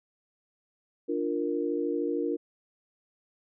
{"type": "chord", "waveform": "sine", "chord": "Bb major", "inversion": "first", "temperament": "equal with one note detuned", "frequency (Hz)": [296, 349.2, 466.2], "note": ["D4", "F4", "Bb4"], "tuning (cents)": [14, 0, 0], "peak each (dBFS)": -31, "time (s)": [1.08, 2.37], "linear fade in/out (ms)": 20, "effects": []}